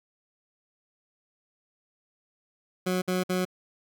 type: tone bursts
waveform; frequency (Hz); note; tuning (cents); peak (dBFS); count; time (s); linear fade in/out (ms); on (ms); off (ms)
20% pulse; 183.2; F#3; -17; -20; 3; 2.86-3.452; 10; 160; 56
effects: none